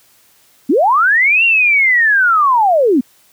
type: linear two-way sweep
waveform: sine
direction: up then down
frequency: 226.5 to 2785 to 226.5 Hz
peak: -8 dBFS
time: 0.69-3.01 s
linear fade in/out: 10 ms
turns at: 1.44 s
effects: white hiss -51 dBFS RMS until 3.32 s + high-pass 60 Hz 12 dB/octave